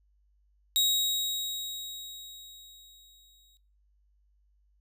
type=tone with exponential decay; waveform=sawtooth; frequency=3800 Hz; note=A#7; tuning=33 cents sharp; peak=-19 dBFS; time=0.76-3.57 s; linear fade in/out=0 ms; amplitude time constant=610 ms; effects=noise-tail reverb RT60 0.4 s tail -19 dB re dry + added 50 Hz sine -64 dBFS peak until 4.8 s